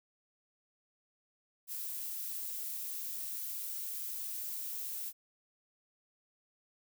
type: noise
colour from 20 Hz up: violet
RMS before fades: -40 dBFS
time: 1.67-5.13 s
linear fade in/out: 50 ms
effects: none